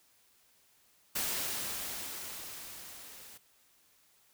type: noise with level ramp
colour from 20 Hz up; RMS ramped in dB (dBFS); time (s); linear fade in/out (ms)
white; -33 to -52; 1.15-3.38; 10
effects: white hiss -67 dBFS RMS until 4.33 s